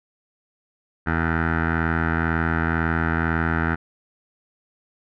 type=tone with low-pass filter; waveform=15% pulse; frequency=82 Hz; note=E2; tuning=9 cents flat; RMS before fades=-22 dBFS; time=1.06-3.76 s; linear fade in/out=20 ms; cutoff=1600 Hz; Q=8.6; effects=none